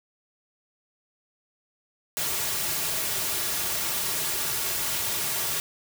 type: noise with comb filter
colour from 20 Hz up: white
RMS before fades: -28 dBFS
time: 2.17-5.6 s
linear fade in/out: 0 ms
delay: 3.9 ms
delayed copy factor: -0.55
effects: none